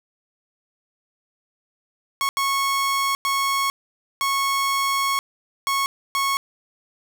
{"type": "tone bursts at uneven times", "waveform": "sawtooth", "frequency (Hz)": 1100, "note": "C#6", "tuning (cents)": -14, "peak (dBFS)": -16, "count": 6, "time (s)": [[2.21, 2.29], [2.37, 3.15], [3.25, 3.7], [4.21, 5.19], [5.67, 5.86], [6.15, 6.37]], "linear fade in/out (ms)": 0, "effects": []}